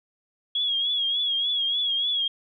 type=tone with vibrato; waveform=sine; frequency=3322 Hz; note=G#7; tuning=in tune; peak=-22 dBFS; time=0.55-2.28 s; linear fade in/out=5 ms; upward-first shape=triangle; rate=3.4 Hz; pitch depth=74 cents each way; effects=none